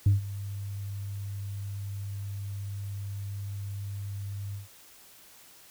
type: tone with ADSR envelope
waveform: sine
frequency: 99.9 Hz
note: G2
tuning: 33 cents sharp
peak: -14 dBFS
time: 0.06-4.68 s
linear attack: 5 ms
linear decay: 140 ms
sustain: -19 dB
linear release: 140 ms
effects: tanh soft clip ceiling -16 dBFS + white hiss -54 dBFS RMS until 5.7 s